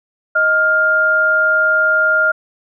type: tone pair together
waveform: sine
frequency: 626.8 / 1405 Hz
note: D#5 / F6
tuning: +13 / +10 cents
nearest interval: octave + major second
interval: 1397 cents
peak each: -19 / -11 dBFS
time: 0.35-2.32 s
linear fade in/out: 10 ms
effects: none